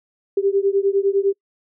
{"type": "beating tone pair", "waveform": "sine", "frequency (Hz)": [390.6, 400.5], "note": ["G4", "G4"], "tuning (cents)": [-6, 37], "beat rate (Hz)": 9.9, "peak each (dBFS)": [-18, -19], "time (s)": [0.37, 1.33], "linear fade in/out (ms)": 5, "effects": ["noise-tail reverb RT60 0.1 s tail -26 dB re dry"]}